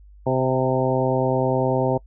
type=harmonic tone with a mistuned harmonic; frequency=130 Hz; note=C3; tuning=11 cents flat; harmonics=1 / 2 / 3 / 4 / 5 / 6 / 7; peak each=-24 / -26 / -25 / -24 / -26 / -29 / -28 dBFS; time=0.26-1.98 s; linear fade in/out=10 ms; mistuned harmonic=6; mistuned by=+19 cents; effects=noise-tail reverb RT60 0.1 s tail -24 dB re dry + added 50 Hz sine -44 dBFS peak until 2.06 s